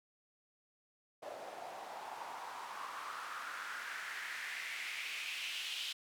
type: noise with band-pass filter sweep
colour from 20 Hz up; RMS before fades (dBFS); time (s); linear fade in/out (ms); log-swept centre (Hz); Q
white; -44; 1.22-5.93; 10; 610 to 3200; 3.6
effects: none